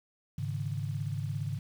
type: chord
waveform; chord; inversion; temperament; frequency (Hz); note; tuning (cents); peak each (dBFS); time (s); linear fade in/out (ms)
sine; Ab suspended fourth; none; just; 103.83 / 138.43 / 155.74; Ab2 / Db3 / Eb3; 0 / -2 / +2; -35 / -35 / -38; 0.38-1.59; 5
effects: 9-bit